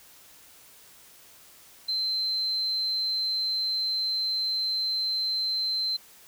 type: tone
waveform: sine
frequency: 4100 Hz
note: C8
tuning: 36 cents flat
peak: -25 dBFS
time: 1.88-5.97 s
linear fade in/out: 10 ms
effects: white hiss -53 dBFS RMS until 6.27 s